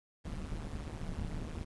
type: noise with amplitude modulation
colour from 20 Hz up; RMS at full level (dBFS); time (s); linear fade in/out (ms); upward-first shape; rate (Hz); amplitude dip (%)
brown; -36; 0.24-1.65; 20; sine; 154; 90
effects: resampled to 24000 Hz